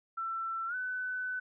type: tone with pitch glide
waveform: sine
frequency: 1340 to 1504.1 Hz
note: E6 to F#6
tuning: +28 to +28 cents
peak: -33 dBFS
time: 0.17-1.4 s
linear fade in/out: 10 ms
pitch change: +200 cents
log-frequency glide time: 0.67-0.75 s
effects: none